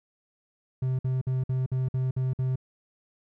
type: tone bursts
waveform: triangle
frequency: 129.4 Hz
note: C3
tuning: 19 cents flat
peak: -22 dBFS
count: 8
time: 0.82-2.558 s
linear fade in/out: 5 ms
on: 170 ms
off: 54 ms
effects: none